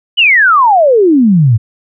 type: exponential sweep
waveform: sine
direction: down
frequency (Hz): 3053 to 103.83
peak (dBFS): -4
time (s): 0.17-1.58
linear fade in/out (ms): 20
effects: none